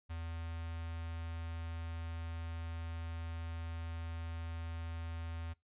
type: tone with notch filter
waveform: square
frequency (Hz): 82.41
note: E2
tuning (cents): 0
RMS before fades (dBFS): -42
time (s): 0.09-5.54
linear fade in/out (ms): 20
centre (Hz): 350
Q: 0.7
effects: noise-tail reverb RT60 0.2 s tail -23 dB re dry + resampled to 8000 Hz